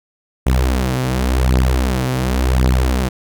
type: beating tone pair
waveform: sawtooth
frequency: 63.4 / 64.31 Hz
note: B1 / C2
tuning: +46 / -29 cents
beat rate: 0.91 Hz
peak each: -12 / -13 dBFS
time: 0.46-3.09 s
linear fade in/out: 10 ms
effects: none